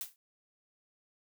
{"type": "noise with exponential decay", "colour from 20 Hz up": "blue", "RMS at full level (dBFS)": -35, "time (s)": [0.01, 0.16], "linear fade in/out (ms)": 1, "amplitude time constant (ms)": 32, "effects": []}